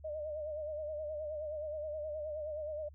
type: tone with vibrato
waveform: sine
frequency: 609 Hz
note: D#5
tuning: 37 cents flat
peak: -37 dBFS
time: 0.04-2.89 s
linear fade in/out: 10 ms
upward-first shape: sine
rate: 9.5 Hz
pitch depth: 58 cents each way
effects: added 73 Hz sine -52 dBFS peak until 2.94 s